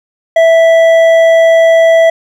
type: tone with hard clipping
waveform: sine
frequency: 658 Hz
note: E5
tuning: 3 cents flat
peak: -5 dBFS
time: 0.36-2.1 s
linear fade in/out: 5 ms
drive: 7 dB
effects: none